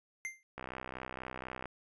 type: tone with exponential decay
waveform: square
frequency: 2093 Hz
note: C7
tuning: in tune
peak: -34 dBFS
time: 0.25-0.43 s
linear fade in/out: 0 ms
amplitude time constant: 39 ms
type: click train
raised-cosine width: 0.5 ms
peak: -26 dBFS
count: 70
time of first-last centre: 0.58-1.656 s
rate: 64.1 Hz
effects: resampled to 22050 Hz